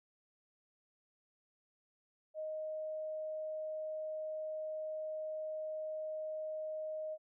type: tone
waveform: sine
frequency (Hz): 623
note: D#5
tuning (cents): +2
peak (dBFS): -38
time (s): 2.34-7.18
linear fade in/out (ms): 50
effects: none